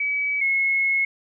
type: tone pair in turn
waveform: sine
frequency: 2282 / 2176 Hz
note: C#7 / C#7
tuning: +50 / -33 cents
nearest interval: minor second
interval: 83 cents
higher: first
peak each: -21 / -18 dBFS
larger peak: second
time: 0-0.41 / 0.41-1.05 s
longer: second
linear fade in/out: 5 ms
effects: none